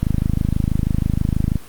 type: click train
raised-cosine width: 5 ms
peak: -5 dBFS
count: 41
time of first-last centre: 0.03-1.557 s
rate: 26.2 Hz
effects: pink hiss -42 dBFS RMS until 1.68 s + Opus 32 kbps